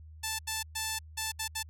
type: tone bursts at uneven times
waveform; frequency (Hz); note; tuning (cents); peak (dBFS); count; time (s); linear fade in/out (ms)
5% pulse; 880; A5; 0; -20; 6; 0.23-0.39 / 0.47-0.63 / 0.75-0.99 / 1.17-1.32 / 1.39-1.48 / 1.55-1.63; 10
effects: added 78 Hz sine -47 dBFS peak until 1.69 s